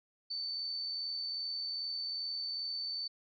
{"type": "tone with amplitude modulation", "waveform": "sine", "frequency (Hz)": 4532, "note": "C#8", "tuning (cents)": 37, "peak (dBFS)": -34, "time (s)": [0.3, 3.08], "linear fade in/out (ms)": 10, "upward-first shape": "sine", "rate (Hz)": 82.5, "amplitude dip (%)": 30, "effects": []}